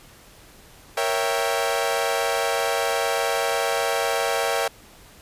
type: chord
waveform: sawtooth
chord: A# diminished seventh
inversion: none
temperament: equal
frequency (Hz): 466.2 / 554.4 / 659.3 / 784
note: A#4 / C#5 / E5 / G5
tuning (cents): 0 / 0 / 0 / 0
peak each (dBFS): -23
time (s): 0.97-4.68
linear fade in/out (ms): 5
effects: pink hiss -49 dBFS RMS until 5.21 s + resampled to 32000 Hz